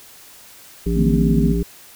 harmonic tone, 57.3 Hz, A#1, 29 cents flat, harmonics 1 / 3 / 5 / 7, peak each -20 / -21 / -27 / -25 dBFS, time 0.86-1.63 s, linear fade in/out 5 ms
sine chord, D# diminished seventh, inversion none, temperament equal with one note detuned, 155.56 / 185 / 225.3 / 261.6 Hz, D#3 / F#3 / A3 / C4, 0 / 0 / +41 / 0 cents, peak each -19 / -25 / -19 / -22 dBFS, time 0.94-1.55 s, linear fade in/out 50 ms
effects white hiss -44 dBFS RMS until 1.95 s

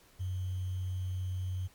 sine tone with sample-and-hold, 92.3 Hz, F#2, 4 cents flat, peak -32 dBFS, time 0.19-1.68 s, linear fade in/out 20 ms, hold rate 3150 Hz, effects pink hiss -62 dBFS RMS until 1.74 s + MP3 96 kbps

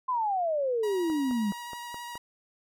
sine exponential sweep, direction down, 1046.5 to 196 Hz, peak -25 dBFS, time 0.08-1.52 s, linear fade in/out 10 ms
sawtooth tone with vibrato, 956 Hz, A#5, 43 cents sharp, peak -34 dBFS, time 0.83-2.18 s, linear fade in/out 5 ms, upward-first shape square, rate 12 Hz, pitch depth 10 cents each way
click train, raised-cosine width 1 ms, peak -28 dBFS, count 6, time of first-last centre 1.1-2.155 s, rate 4.74 Hz
effects none

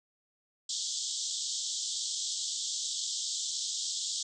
white band-pass noise, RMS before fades -35 dBFS, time 0.69-4.23 s, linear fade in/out 5 ms, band 3200 to 7900 Hz, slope 96 dB/octave, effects none

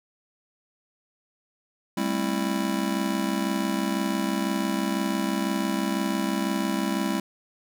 square chord, A minor seventh, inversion third, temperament just, 198 / 220 / 264 / 330 Hz, G3 / A3 / C4 / E4, +18 / 0 / +16 / +2 cents, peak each -29 / -33 / -31 / -31 dBFS, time 1.97-7.2 s, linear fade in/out 5 ms, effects none

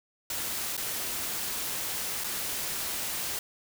white noise with dropouts, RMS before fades -33 dBFS, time 0.3-3.39 s, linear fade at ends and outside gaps 2 ms, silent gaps 0.768-0.776 / 2.238-2.242 s, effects none

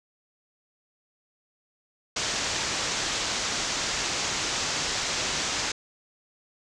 white low-pass noise, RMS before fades -29 dBFS, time 2.16-5.72 s, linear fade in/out 5 ms, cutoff 7200 Hz, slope 48 dB/octave, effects none

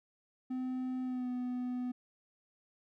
triangle tone with pitch glide, 255.9 to 248.9 Hz, C4 to B3, -38 to +14 cents, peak -32 dBFS, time 0.5-1.92 s, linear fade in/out 10 ms, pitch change -48 cents, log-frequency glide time 1.03-1.29 s, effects none

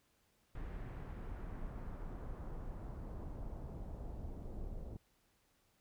brown noise with low-pass filter sweep, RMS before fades -45 dBFS, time 0.55-4.97 s, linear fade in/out 2 ms, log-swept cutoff 2100 to 560 Hz, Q 1.1, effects pink hiss -75 dBFS RMS until 5.8 s

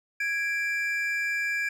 triangle tone pair together, 1654.9 / 2350 Hz, G#6 / D7, -7 / +1 cents, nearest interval tritone, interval 608 cents, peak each -27 dBFS, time 0.2-1.69 s, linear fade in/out 5 ms, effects none

